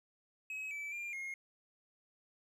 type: tone with pitch steps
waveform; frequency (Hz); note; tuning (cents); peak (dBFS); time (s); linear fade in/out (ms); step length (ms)
triangle; 2554 / 2310 / 2394 / 2146; D#7 / D7 / D7 / C7; +45 / -29 / +33 / +43; -38; 0.5-1.34; 2; 210
effects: none